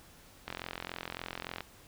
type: click train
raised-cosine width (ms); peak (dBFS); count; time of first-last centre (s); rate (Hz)
0.3; -21; 50; 0.48-1.606; 43.5
effects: pink hiss -57 dBFS RMS until 1.87 s